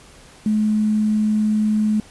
sine tone with quantisation, 213.8 Hz, A3, 49 cents flat, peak -15 dBFS, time 0.46-2 s, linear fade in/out 2 ms, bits 7, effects pink hiss -46 dBFS RMS until 2.1 s + resampled to 24000 Hz

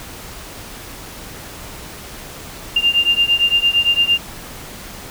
sine beating tone pair, 2794 / 2802.8 Hz, F7 / F7, 0 / +6 cents, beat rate 8.8 Hz, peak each -15 / -16 dBFS, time 2.76-4.18 s, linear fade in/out 5 ms, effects pink hiss -34 dBFS RMS until 5.1 s

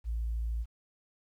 sine tone, 56.7 Hz, A#1, 47 cents flat, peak -29 dBFS, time 0.04-0.66 s, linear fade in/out 50 ms, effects tanh soft clip ceiling -26 dBFS + 11-bit

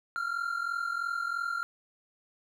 triangle tone pair together, 1357 / 1400 Hz, E6 / F6, +50 / +4 cents, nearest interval minor second, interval 54 cents, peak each -33 / -30 dBFS, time 0.16-1.63 s, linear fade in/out 0 ms, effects none

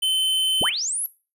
square tone, 3064 Hz, G7, 40 cents flat, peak -20 dBFS, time 0.02-0.7 s, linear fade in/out 10 ms
sine linear sweep, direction up, 85.8 to 11770 Hz, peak -23 dBFS, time 0.61-1.06 s, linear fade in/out 0 ms
effects noise-tail reverb RT60 0.3 s tail -17 dB re dry

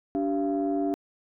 sine tone cluster, 289.5 / 387.2 / 686 Hz, D4 / G4 / F5, -25 / -21 / -31 cents, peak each -25 / -30 / -30 dBFS, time 0.15-0.94 s, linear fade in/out 0 ms, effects tanh soft clip ceiling -17 dBFS

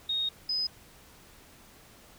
sine tone pair in turn, 3729 / 5031 Hz, A#7 / D#8, 0 / +18 cents, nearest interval perfect fourth, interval 518 cents, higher second, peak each -27 dBFS, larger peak neither, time 0.09-0.29 / 0.49-0.67 s, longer first, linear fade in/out 5 ms, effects pink hiss -55 dBFS RMS until 2.18 s

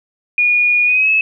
sine tone with pitch glide, 2444 to 2589 Hz, D#7 to E7, -32 to -32 cents, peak -10 dBFS, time 0.38-1.21 s, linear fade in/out 2 ms, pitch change +100 cents, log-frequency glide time 0.85-1.1 s, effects none

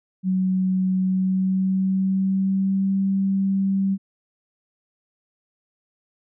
sine tone with pitch glide, 186.8 to 194.17 Hz, F#3 to G3, +17 to -16 cents, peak -18 dBFS, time 0.23-3.98 s, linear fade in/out 50 ms, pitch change +67 cents, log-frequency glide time 0.98-2.96 s, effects none

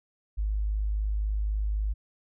sine tone, 51.91 Hz, G#1, in tune, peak -25 dBFS, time 0.37-1.94 s, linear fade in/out 20 ms, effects none

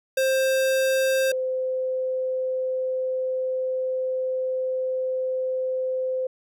square / sine tone pair in turn, 528 / 516.2 Hz, C5 / C5, +16 / -23 cents, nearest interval unison, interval 39 cents, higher first, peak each -20 / -23 dBFS, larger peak first, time 0.17-1.32 / 1.32-6.27 s, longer second, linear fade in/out 5 ms, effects none

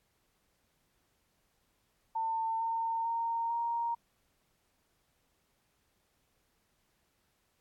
sine tone with pitch steps, 899 / 910.5 / 922.1 / 933.9 Hz, A5 / A#5 / A#5 / A#5, +37 / -41 / -19 / +3 cents, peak -30 dBFS, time 2.15-3.95 s, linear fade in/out 10 ms, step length 450 ms, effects pink hiss -75 dBFS RMS until 7.6 s + AAC 64 kbps

